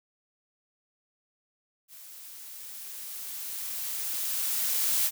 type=noise with level ramp; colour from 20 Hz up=blue; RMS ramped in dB=-48 to -25 dBFS; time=1.88-5.11 s; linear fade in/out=50 ms; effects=none